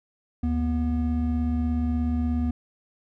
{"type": "tone pair together", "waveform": "triangle", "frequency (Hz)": [75.17, 242.2], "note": ["D2", "B3"], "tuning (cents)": [41, -34], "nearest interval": "octave + minor sixth", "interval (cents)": 2025, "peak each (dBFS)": [-23, -23], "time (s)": [0.43, 2.51], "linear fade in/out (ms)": 5, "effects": []}